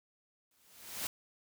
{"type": "noise with exponential growth", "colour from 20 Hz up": "white", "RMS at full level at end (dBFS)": -35, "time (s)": [0.51, 1.07], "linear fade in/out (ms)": 2, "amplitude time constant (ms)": 120, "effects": []}